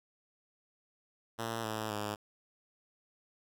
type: tone with pitch steps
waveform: 5% pulse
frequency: 113.9 / 109.2 / 104.69 Hz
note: A#2 / A2 / G#2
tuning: -40 / -13 / +14 cents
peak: -24 dBFS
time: 1.38-2.16 s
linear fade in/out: 20 ms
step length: 260 ms
effects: none